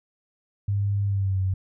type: tone with pitch glide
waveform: sine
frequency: 100.7 to 94.5 Hz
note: G2 to F#2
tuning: +47 to +37 cents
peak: -21 dBFS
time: 0.68-1.54 s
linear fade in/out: 5 ms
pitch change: -110 cents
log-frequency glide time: 1.05-1.4 s
effects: none